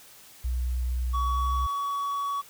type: tone with pitch glide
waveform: sine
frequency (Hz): 61.74 to 64.21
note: B1 to C2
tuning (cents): 0 to -32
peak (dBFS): -25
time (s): 0.44-1.67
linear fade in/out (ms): 10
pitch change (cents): +68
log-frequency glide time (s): 1.18-1.54
type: tone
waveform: triangle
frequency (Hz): 1128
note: C#6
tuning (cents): +30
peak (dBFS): -25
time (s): 1.13-2.42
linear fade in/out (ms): 20
effects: white hiss -51 dBFS RMS until 2.49 s